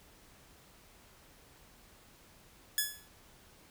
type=tone with exponential decay; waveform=5% pulse; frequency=1704 Hz; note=G#6; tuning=44 cents sharp; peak=-15 dBFS; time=2.78-3.08 s; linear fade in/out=1 ms; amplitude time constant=64 ms; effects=pink hiss -60 dBFS RMS until 3.7 s